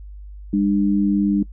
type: tone pair together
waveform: sine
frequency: 201.3 / 300 Hz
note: G3 / D4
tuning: +46 / +37 cents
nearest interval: perfect fifth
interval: 691 cents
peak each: -17 / -19 dBFS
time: 0.53-1.43 s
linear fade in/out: 5 ms
effects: noise-tail reverb RT60 0.1 s tail -21 dB re dry + added 50 Hz sine -34 dBFS peak until 1.52 s